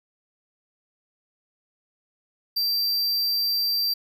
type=tone; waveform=square; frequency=4699 Hz; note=D8; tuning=in tune; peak=-22 dBFS; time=2.56-3.94 s; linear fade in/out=10 ms; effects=10-bit